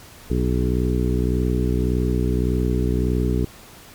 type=harmonic tone with a mistuned harmonic; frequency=61.74 Hz; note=B1; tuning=in tune; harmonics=1 / 2 / 3 / 4 / 5 / 6 / 7; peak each=-21 / -24 / -26 / -27 / -28 / -29 / -29 dBFS; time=0.3-3.45 s; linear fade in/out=5 ms; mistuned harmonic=7; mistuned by=-17 cents; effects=pink hiss -44 dBFS RMS until 3.94 s + MP3 96 kbps